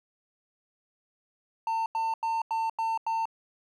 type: tone bursts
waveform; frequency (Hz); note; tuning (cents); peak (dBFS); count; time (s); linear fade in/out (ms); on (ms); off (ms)
triangle; 900; A5; +39; -24; 6; 1.67-3.255; 2; 190; 89
effects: none